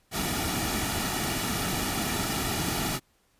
pink noise with comb filter, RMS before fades -29 dBFS, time 0.11-3 s, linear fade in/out 50 ms, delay 1.9 ms, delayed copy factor -0.6, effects pink hiss -67 dBFS RMS until 3.39 s + resampled to 32000 Hz

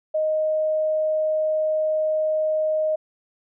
sine tone, 622.3 Hz, D#5, in tune, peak -19 dBFS, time 0.14-2.96 s, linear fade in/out 10 ms, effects none

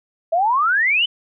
sine exponential sweep, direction up, 637 to 3085 Hz, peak -14 dBFS, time 0.32-1.06 s, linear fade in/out 10 ms, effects none

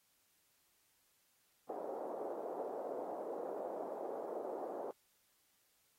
pink band-pass noise, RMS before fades -43 dBFS, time 1.69-4.91 s, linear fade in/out 0 ms, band 400 to 720 Hz, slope 24 dB/octave, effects white hiss -75 dBFS RMS until 5.98 s + AAC 48 kbps

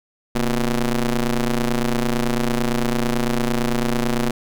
sawtooth ring-modulated tone, 123.47 Hz, B2, in tune, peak -11 dBFS, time 0.35-4.31 s, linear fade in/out 5 ms, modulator 109 Hz, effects none

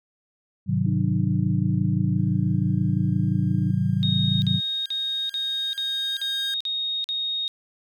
sine chord, Ab dominant seventh, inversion none, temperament just, 103.83 / 129.78 / 155.74 / 186.89 Hz, Ab2 / C3 / Eb3 / Gb3, 0 / -14 / +2 / +18 cents, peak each -26 / -25 / -26 / -24 dBFS, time 0.66-4.61 s, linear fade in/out 50 ms
sine tone with vibrato, 300.8 Hz, D4, 42 cents sharp, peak -32 dBFS, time 0.86-3.71 s, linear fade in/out 5 ms, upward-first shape square, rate 3.8 Hz, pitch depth 13 cents each way
sawtooth tone with exponential growth, 1609 Hz, G6, 45 cents sharp, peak -29 dBFS, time 2.17-6.54 s, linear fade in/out 1 ms, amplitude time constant 950 ms
sine tone bursts, 3729 Hz, A#7, in tune, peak -24 dBFS, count 8, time 4.03-7.479 s, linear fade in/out 0 ms, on 390 ms, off 47 ms
effects none

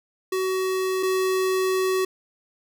square tone pair in turn, 375.8 / 375.8 Hz, F#4 / F#4, +27 / +27 cents, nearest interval unison, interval 0 cents, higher neither, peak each -23 / -21 dBFS, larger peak second, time 0.32-1.03 / 1.03-2.05 s, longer second, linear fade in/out 5 ms, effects none

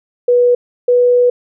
sine tone pair in turn, 488.3 / 490.5 Hz, B4 / B4, -20 / -12 cents, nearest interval unison, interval 8 cents, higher second, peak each -7 dBFS, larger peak neither, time 0.28-0.55 / 0.88-1.3 s, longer second, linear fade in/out 5 ms, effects none

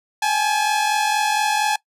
sawtooth tone pair together, 810.7 / 855 Hz, G#5 / A5, -42 / -50 cents, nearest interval minor second, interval 92 cents, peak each -19 / -15 dBFS, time 0.22-1.76 s, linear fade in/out 5 ms, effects noise-tail reverb RT60 0.1 s tail -22 dB re dry + low-pass 11000 Hz 12 dB/octave

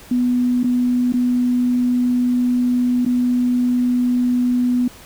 sine tone with dropouts, 246.9 Hz, B3, in tune, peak -14 dBFS, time 0.11-4.88 s, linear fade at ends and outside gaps 5 ms, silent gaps 0.633-0.641 / 1.124-1.138 / 3.051-3.061 s, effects pink hiss -42 dBFS RMS until 5.05 s

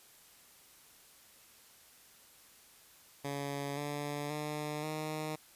10% pulse tone with pitch steps, 141.4 / 145.71 / 150.15 / 154.73 Hz, C#3 / D3 / D3 / D#3, +35 / -13 / +39 / -9 cents, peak -28 dBFS, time 3.24-5.36 s, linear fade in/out 10 ms, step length 530 ms, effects white hiss -60 dBFS RMS until 5.55 s + resampled to 32000 Hz

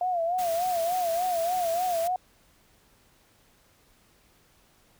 sine tone with vibrato, 698.5 Hz, F5, in tune, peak -24 dBFS, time 0.01-2.16 s, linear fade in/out 2 ms, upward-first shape sine, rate 3.4 Hz, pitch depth 100 cents each way
white noise, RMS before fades -39 dBFS, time 0.38-2.08 s, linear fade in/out 10 ms
effects pink hiss -62 dBFS RMS until 4.99 s

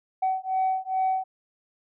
sine beating tone pair, 755 / 757.4 Hz, F#5 / F#5, +35 / +40 cents, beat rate 2.4 Hz, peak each -25 dBFS, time 0.22-1.24 s, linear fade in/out 10 ms, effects tanh soft clip ceiling -18 dBFS

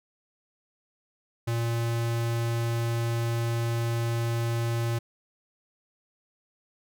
square tone, 116.54 Hz, A#2, in tune, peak -26 dBFS, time 1.47-4.99 s, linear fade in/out 10 ms, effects none

